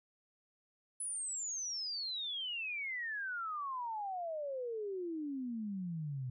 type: exponential sweep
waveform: sine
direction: down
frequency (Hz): 10210 to 123.1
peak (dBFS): -37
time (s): 1-6.3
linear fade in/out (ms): 5
effects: none